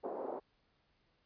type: band-pass noise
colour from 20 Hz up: pink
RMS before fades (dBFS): -41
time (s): 0.03-0.4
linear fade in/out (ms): 20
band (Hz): 340 to 780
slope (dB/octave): 24
effects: pink hiss -75 dBFS RMS until 1.25 s + resampled to 11025 Hz